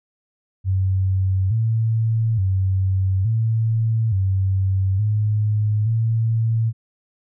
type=tone with pitch steps; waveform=sine; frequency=94.9 / 112.4 / 95.1 / 112.3 / 95.8 / 106.1 / 113.1 Hz; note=F#2 / A2 / F#2 / A2 / G2 / G#2 / A2; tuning=+44 / +37 / +48 / +36 / -39 / +38 / +48 cents; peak=-16 dBFS; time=0.64-6.73 s; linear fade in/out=50 ms; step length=870 ms; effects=none